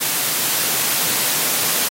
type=high-pass noise; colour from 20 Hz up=white; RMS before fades=-19 dBFS; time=0-1.89 s; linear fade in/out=20 ms; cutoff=110 Hz; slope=96 dB/octave; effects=AAC 48 kbps